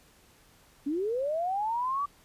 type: linear sweep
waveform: sine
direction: up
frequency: 269.5 to 1167 Hz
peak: -27 dBFS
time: 0.86-2.06 s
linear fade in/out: 10 ms
effects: pink hiss -60 dBFS RMS until 2.24 s + resampled to 32000 Hz